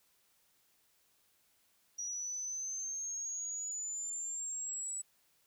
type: exponential sweep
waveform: sine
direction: up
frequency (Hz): 5780 to 7902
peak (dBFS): -37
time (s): 1.98-5.02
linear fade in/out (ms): 10
effects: white hiss -72 dBFS RMS until 5.46 s